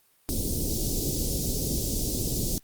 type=band-stop noise; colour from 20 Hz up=pink; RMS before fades=-28 dBFS; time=0.29-2.58 s; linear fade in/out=0 ms; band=450 to 4800 Hz; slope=24 dB/octave; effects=white hiss -64 dBFS RMS until 2.63 s + Opus 32 kbps